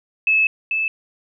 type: tone pair in turn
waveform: sine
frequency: 2600 / 2620 Hz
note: E7 / E7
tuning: -24 / -11 cents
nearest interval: unison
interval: 13 cents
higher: second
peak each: -13 / -18 dBFS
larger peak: first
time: 0.27-0.47 / 0.71-0.88 s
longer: first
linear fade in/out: 2 ms
effects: none